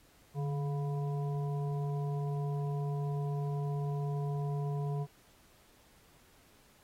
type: harmonic tone with a mistuned harmonic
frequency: 141.2 Hz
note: C#3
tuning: 32 cents sharp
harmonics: 1 / 3 / 5 / 7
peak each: -32 / -42 / -46 / -49 dBFS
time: 0.34-5.07 s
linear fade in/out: 50 ms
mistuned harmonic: 1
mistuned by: +62 cents
effects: pink hiss -64 dBFS RMS until 6.83 s + AAC 48 kbps